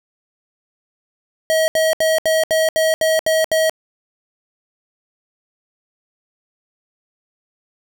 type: tone bursts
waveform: square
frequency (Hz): 638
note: D#5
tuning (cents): +43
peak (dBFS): -14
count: 9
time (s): 1.5-3.696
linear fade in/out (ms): 0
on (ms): 180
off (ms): 72
effects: none